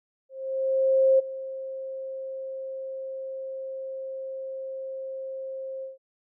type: tone with ADSR envelope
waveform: sine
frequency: 531 Hz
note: C5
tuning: 25 cents sharp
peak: -15 dBFS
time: 0.29-5.98 s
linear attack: 900 ms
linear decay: 14 ms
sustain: -17 dB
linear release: 150 ms
effects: none